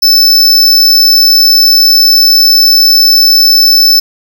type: tone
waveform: square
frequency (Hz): 5274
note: E8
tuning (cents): 0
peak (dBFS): -3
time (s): 0.02-4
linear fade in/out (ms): 10
effects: none